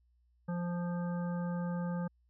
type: harmonic tone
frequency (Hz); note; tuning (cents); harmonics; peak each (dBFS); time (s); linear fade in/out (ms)
174.61; F3; 0; 1 / 3 / 5 / 7 / 9; -33 / -43 / -47 / -50 / -52; 0.48-2.08; 10
effects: added 60 Hz sine -67 dBFS peak until 2.29 s